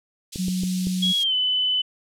pink high-pass noise, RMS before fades -35 dBFS, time 0.32-1.24 s, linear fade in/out 10 ms, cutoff 3300 Hz, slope 24 dB/octave
clicks, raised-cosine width 3 ms, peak -19 dBFS, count 4, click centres 0.359 / 0.483 / 0.635 / 0.87 s
sine tone, 184.1 Hz, F#3, 8 cents flat, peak -22 dBFS, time 0.38-1.13 s, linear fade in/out 20 ms
sine tone with pitch glide, 3322 to 3011 Hz, G#7 to F#7, 0 to +30 cents, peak -19 dBFS, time 1.02-1.82 s, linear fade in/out 10 ms, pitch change -170 cents, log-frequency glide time 1.18-1.34 s
effects low-pass 11000 Hz 12 dB/octave

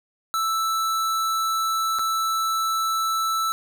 square tone with dropouts, 1320 Hz, E6, 2 cents sharp, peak -22 dBFS, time 0.34-3.52 s, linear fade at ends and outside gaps 0 ms, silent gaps 1.987-1.993 s, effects none

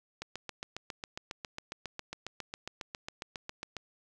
click train, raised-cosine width 0.2 ms, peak -21 dBFS, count 27, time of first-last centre 0.22-3.767 s, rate 7.33 Hz, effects none

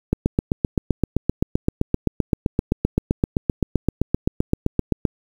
click train, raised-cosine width 3 ms, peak -4 dBFS, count 39, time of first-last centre 0.13-5.052 s, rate 7.72 Hz, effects 7-bit

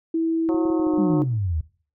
sine tone with pitch glide, 326.7 to 303.1 Hz, E4 to D#4, -15 to -45 cents, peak -19 dBFS, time 0.14-1.24 s, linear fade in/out 5 ms, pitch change -130 cents, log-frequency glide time 0.72-1.04 s
harmonic tone, 181.4 Hz, F#3, 34 cents flat, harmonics 2 / 3 / 4 / 5 / 6 / 7, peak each -26 / -30 / -35 / -36 / -39 / -43 dBFS, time 0.49-1.22 s, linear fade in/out 0 ms
clicks, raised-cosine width 2 ms, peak -26 dBFS, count 10, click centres 0.545 / 0.654 / 0.702 / 0.798 / 0.869 / 0.937 / 0.975 / 1.103 / 1.139 / 1.201 s
sine exponential sweep, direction down, 207.7 to 73.4 Hz, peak -21 dBFS, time 0.98-1.61 s, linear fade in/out 5 ms
effects noise-tail reverb RT60 0.4 s tail -18 dB re dry

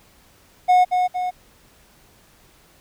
triangle tone with echo, 728 Hz, F#5, 28 cents flat, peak -9 dBFS, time 0.68-0.85 s, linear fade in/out 20 ms, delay 230 ms, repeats 2, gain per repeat -5 dB, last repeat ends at 1.31 s, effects pink hiss -54 dBFS RMS until 2.8 s

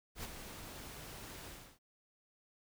pink noise with ADSR envelope, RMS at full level -42 dBFS, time 0.15-1.79 s, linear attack 86 ms, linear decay 30 ms, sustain -7 dB, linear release 310 ms, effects none

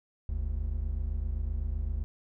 triangle tone pair together, 46.52 / 74.3 Hz, F#1 / D2, +10 / +21 cents, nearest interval minor sixth, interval 811 cents, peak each -30 / -30 dBFS, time 0.29-2.04 s, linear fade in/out 0 ms, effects none

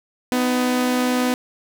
sawtooth tone pair together, 249.9 / 311.1 Hz, B3 / D#4, +21 / 0 cents, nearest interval major third, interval 379 cents, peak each -14 / -24 dBFS, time 0.32-1.34 s, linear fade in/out 0 ms, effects none

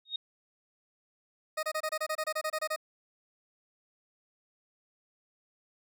sine tone with exponential growth, 3729 Hz, A#7, in tune, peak -27 dBFS, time 0.05-0.16 s, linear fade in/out 5 ms, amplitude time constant 23 ms
20% pulse tone bursts, 622.3 Hz, D#5, in tune, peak -25 dBFS, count 14, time 1.57-2.762 s, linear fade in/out 10 ms, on 61 ms, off 26 ms
effects none

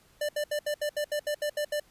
square tone bursts, 593 Hz, D5, 17 cents sharp, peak -28 dBFS, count 11, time 0.21-1.799 s, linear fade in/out 5 ms, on 79 ms, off 72 ms, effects pink hiss -62 dBFS RMS until 1.9 s + resampled to 32000 Hz

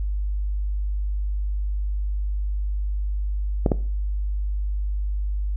clicks, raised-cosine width 2 ms, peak -5 dBFS, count 2, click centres 3.662 / 3.718 s, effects noise-tail reverb RT60 0.4 s tail -17 dB re dry + added 50 Hz sine -22 dBFS peak until 5.56 s

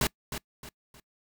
pink noise with echo, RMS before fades -26 dBFS, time 0.01-0.07 s, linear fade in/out 2 ms, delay 310 ms, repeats 3, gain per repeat -9 dB, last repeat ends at 1 s, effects noise-tail reverb RT60 0.1 s tail -24 dB re dry

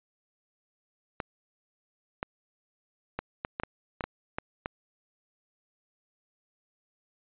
clicks, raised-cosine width 0.5 ms, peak -16 dBFS, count 10, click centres 1.202 / 2.229 / 3.19 / 3.449 / 3.599 / 3.635 / 4.008 / 4.04 / 4.385 / 4.659 s, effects resampled to 8000 Hz

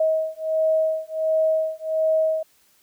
sine beating tone pair, 634 / 635.4 Hz, D#5 / D#5, +32 / +36 cents, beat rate 1.4 Hz, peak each -22 dBFS, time 0-2.43 s, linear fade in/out 5 ms, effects white hiss -60 dBFS RMS until 2.82 s

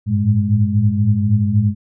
sine tone cluster, 98.9 / 107.5 / 111.4 / 207 Hz, G2 / A2 / A2 / G#3, +16 / -40 / +22 / -5 cents, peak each -18 dBFS, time 0.06-1.75 s, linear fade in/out 50 ms, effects none

